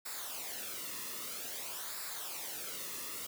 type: noise with flanger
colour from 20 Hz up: white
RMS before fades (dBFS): -42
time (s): 0.05-3.27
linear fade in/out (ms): 10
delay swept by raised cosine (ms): 0.32 to 1.32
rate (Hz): 0.51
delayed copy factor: -0.65
effects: none